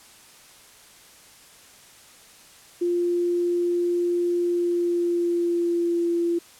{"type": "tone with pitch glide", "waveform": "sine", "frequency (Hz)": [349.2, 341.8], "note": ["F4", "F4"], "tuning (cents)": [0, -37], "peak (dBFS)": -20, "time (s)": [2.81, 6.39], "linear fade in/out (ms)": 10, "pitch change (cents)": -37, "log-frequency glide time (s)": [4.41, 6.09], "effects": ["white hiss -50 dBFS RMS until 6.59 s", "low-pass 11000 Hz 12 dB/octave"]}